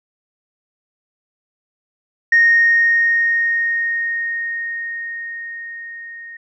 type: tone with level ramp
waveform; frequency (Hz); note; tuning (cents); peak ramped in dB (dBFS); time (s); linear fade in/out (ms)
sine; 1856; A#6; -8; -7 to -32; 2.32-6.37; 5
effects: tanh soft clip ceiling -4 dBFS